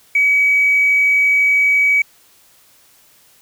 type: tone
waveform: triangle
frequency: 2273 Hz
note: C#7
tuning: 43 cents sharp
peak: -7 dBFS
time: 0.15-2.02 s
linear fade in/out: 5 ms
effects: tanh soft clip ceiling -8 dBFS + white hiss -51 dBFS RMS until 3.41 s